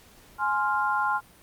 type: chord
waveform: sine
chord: F minor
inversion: first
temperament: just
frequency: 838.1 / 1047.7 / 1396.9 Hz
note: Ab5 / C6 / F6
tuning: +16 / +2 / 0 cents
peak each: -27 dBFS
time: 0.38-1.21 s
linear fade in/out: 50 ms
effects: pink hiss -54 dBFS RMS until 1.42 s + Opus 48 kbps